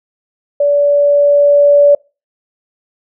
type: tone with level ramp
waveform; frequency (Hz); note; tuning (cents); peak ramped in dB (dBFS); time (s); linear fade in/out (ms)
sine; 576; D5; -34; -8 to -3; 0.6-1.95; 5
effects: noise-tail reverb RT60 0.3 s tail -26 dB re dry